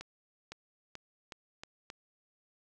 accelerating click train, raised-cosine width 0.2 ms, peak -26 dBFS, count 6, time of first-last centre 0.01-1.901 s, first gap 510 ms, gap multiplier 0.85, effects none

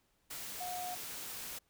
sine tone in noise, 722 Hz, F#5, 43 cents flat, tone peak -39 dBFS, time 0.6-0.95 s, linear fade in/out 10 ms, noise white, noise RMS -44 dBFS, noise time 0.3-1.59 s, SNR +2 dB, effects pink hiss -75 dBFS RMS until 1.69 s

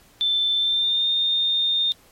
sine tone with pitch glide, 3538 to 3642 Hz, A7 to A#7, +9 to -41 cents, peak -18 dBFS, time 0.21-1.92 s, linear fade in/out 0 ms, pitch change +50 cents, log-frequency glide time 0.56-1.08 s, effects pink hiss -54 dBFS RMS until 2.11 s + MP3 64 kbps

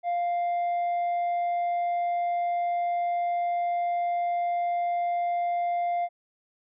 sine tone with tanh clipping, 698.5 Hz, F5, in tune, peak -25 dBFS, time 0.03-6.09 s, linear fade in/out 50 ms, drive 3 dB, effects none

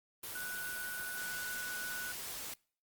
sine tone in noise, 1480 Hz, F#6, in tune, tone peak -40 dBFS, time 0.35-2.12 s, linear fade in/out 5 ms, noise white, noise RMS -43 dBFS, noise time 0.23-2.54 s, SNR 0 dB, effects noise-tail reverb RT60 0.5 s tail -26 dB re dry + Opus 32 kbps

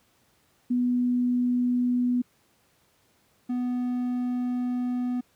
sine / triangle tone pair in turn, 246.3 / 247.4 Hz, B3 / B3, -5 / +3 cents, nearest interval unison, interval 8 cents, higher second, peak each -21 / -23 dBFS, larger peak first, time 0.7-2.22 / 3.49-5.21 s, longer second, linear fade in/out 10 ms, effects pink hiss -65 dBFS RMS until 5.35 s + high-pass 80 Hz 12 dB/octave

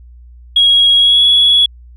sine tone with pitch glide, 3305 to 3369 Hz, G#7 to G#7, -9 to +24 cents, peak -5 dBFS, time 0.56-1.66 s, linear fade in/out 5 ms, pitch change +33 cents, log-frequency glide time 0.99-1.23 s, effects tanh soft clip ceiling -1 dBFS + added 60 Hz sine -35 dBFS peak until 1.96 s

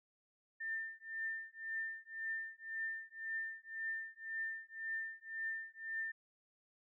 sine tone with tremolo, 1796 Hz, A6, 35 cents sharp, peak -36 dBFS, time 0.6-6.12 s, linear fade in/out 10 ms, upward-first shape triangle, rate 1.9 Hz, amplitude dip 100%, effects none

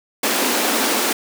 pink high-pass noise, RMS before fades -19 dBFS, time 0.23-1.13 s, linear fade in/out 5 ms, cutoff 210 Hz, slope 96 dB/octave, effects none

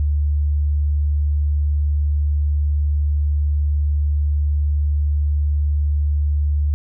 sine tone, 73.42 Hz, D2, in tune, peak -15 dBFS, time 0-6.74 s, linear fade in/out 0 ms, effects none

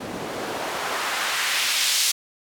white noise with band-pass filter sweep, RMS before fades -25 dBFS, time 0-2.12 s, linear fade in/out 10 ms, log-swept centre 240 to 5100 Hz, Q 0.93, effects none

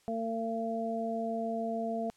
harmonic tone, 226.7 Hz, A#3, 48 cents flat, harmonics 1 / 2 / 3, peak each -35 / -38 / -34 dBFS, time 0.08-2.1 s, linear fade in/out 0 ms, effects white hiss -67 dBFS RMS until 2.16 s + low-pass 9000 Hz 12 dB/octave

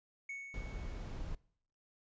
triangle tone with exponential decay, 2217 Hz, C#7, in tune, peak -38 dBFS, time 0.29-1.35 s, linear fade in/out 5 ms, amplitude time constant 230 ms
brown noise, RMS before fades -42 dBFS, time 0.54-1.35 s, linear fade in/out 2 ms
effects noise-tail reverb RT60 0.6 s tail -23 dB re dry + resampled to 16000 Hz

